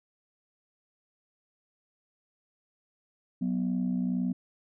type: tone pair together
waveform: sine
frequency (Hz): 184.97 / 246.9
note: F#3 / B3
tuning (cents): 0 / 0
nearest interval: perfect fourth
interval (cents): 500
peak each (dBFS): -28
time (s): 3.41-4.33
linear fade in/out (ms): 10
effects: tanh soft clip ceiling -21 dBFS